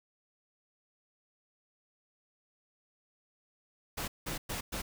pink noise bursts at uneven times, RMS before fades -37 dBFS, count 4, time 3.97-4.08 / 4.26-4.38 / 4.49-4.61 / 4.72-4.82 s, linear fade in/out 10 ms, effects none

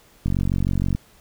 click train, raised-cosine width 5 ms, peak -10 dBFS, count 33, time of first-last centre 0.26-0.95 s, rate 46.4 Hz, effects pink hiss -54 dBFS RMS until 1.2 s

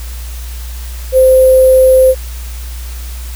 sine tone with sample-and-hold, 519 Hz, C5, 14 cents flat, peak -3 dBFS, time 1.12-2.15 s, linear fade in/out 50 ms, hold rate 11025 Hz, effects added 60 Hz sine -21 dBFS peak until 3.35 s + white hiss -33 dBFS RMS until 3.35 s

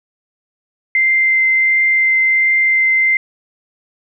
sine tone with vibrato, 2083 Hz, C7, 8 cents flat, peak -10 dBFS, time 0.95-3.17 s, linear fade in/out 2 ms, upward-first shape triangle, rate 1.4 Hz, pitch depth 8 cents each way, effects none

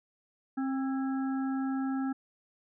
harmonic tone with a mistuned harmonic, 266.5 Hz, C4, 32 cents sharp, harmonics 1 / 3 / 5 / 6, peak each -29 / -41 / -44 / -48 dBFS, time 0.57-2.13 s, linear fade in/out 10 ms, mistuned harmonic 6, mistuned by +52 cents, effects none

